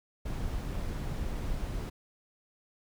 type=noise; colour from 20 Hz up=brown; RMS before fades=-34 dBFS; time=0.25-1.9 s; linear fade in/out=10 ms; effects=none